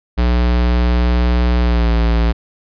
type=tone with pitch glide; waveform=square; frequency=60.2 to 57.32 Hz; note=B1 to A#1; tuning=-44 to -28 cents; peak=-12 dBFS; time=0.17-2.33 s; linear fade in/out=20 ms; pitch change=-84 cents; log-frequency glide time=1.62-1.91 s; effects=resampled to 11025 Hz